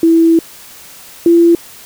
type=tone pair in turn; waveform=sine; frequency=329.6 / 339.1 Hz; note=E4 / E4; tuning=0 / +49 cents; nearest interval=unison; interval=49 cents; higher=second; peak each=-5 / -4 dBFS; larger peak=second; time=0.03-0.39 / 1.26-1.55 s; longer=first; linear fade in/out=2 ms; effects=white hiss -36 dBFS RMS until 1.85 s